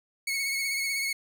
sawtooth tone with vibrato, 2201 Hz, C#7, 13 cents flat, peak -24 dBFS, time 0.27-1.13 s, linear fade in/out 5 ms, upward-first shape sine, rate 16 Hz, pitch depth 31 cents each way, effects none

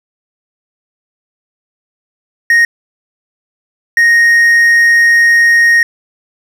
triangle tone bursts at uneven times, 1864.7 Hz, A#6, in tune, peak -3 dBFS, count 2, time 2.5-2.65 / 3.97-5.83 s, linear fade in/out 2 ms, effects none

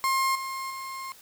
35% pulse tone with level steps, 1065 Hz, C6, 30 cents sharp, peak -21 / -30 / -33 dBFS, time 0.04-1.12 s, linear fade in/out 0 ms, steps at 0.35 / 0.7 s, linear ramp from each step 5 ms, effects white hiss -52 dBFS RMS until 1.21 s

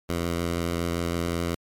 10% pulse tone with vibrato, 85.4 Hz, F2, 38 cents flat, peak -17 dBFS, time 0.09-1.55 s, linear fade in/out 5 ms, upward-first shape triangle, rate 6.9 Hz, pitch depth 16 cents each way, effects MP3 96 kbps

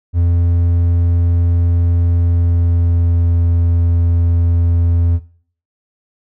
triangle tone with pitch glide, 86 to 85.36 Hz, F2 to F2, -26 to -39 cents, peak -8 dBFS, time 0.13-5.2 s, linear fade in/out 50 ms, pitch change -13 cents, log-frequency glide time 2.15-3.39 s, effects noise-tail reverb RT60 0.5 s tail -17 dB re dry

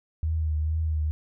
sine tone with vibrato, 78.3 Hz, D#2, 11 cents sharp, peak -23 dBFS, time 0.23-1.11 s, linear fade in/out 0 ms, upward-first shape triangle, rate 2.2 Hz, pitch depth 48 cents each way, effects none

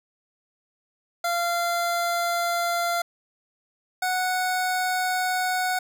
25% pulse tone pair in turn, 690 / 737.9 Hz, F5 / F#5, -21 / -5 cents, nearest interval minor second, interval 116 cents, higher second, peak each -19 dBFS, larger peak neither, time 1.24-3.02 / 4.02-5.79 s, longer first, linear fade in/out 5 ms, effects none

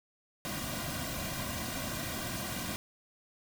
pink noise with comb filter, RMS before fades -37 dBFS, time 0.45-2.76 s, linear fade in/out 0 ms, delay 2.3 ms, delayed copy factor -0.8, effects none

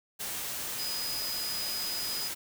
sine tone in noise, 4978 Hz, D#8, in tune, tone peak -34 dBFS, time 0.78-2.29 s, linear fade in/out 20 ms, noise white, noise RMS -36 dBFS, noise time 0.19-2.35 s, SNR -1 dB, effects none

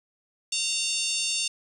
harmonic tone with a mistuned harmonic, 905 Hz, A5, 48 cents sharp, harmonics 3 / 4 / 5 / 6 / 7 / 8 / 9 / 10, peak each -31 / -32 / -33 / -34 / -34 / -35 / -36 / -36 dBFS, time 0.52-1.48 s, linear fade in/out 5 ms, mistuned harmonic 3, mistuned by +34 cents, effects 9-bit

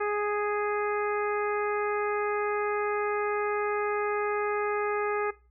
harmonic tone, 415.3 Hz, G#4, in tune, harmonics 1 / 2 / 3 / 4 / 5 / 6, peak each -28 / -34 / -33 / -37 / -40 / -44 dBFS, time 0-5.31 s, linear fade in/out 10 ms, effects noise-tail reverb RT60 0.3 s tail -19 dB re dry + added 60 Hz sine -59 dBFS peak until 5.5 s

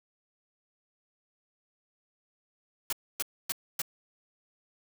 white noise bursts, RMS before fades -31 dBFS, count 4, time 2.9-3.818 s, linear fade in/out 2 ms, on 27 ms, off 270 ms, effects none

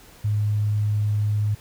sine tone, 104.9 Hz, G#2, 18 cents sharp, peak -19 dBFS, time 0.24-1.55 s, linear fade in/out 10 ms, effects pink hiss -49 dBFS RMS until 1.6 s

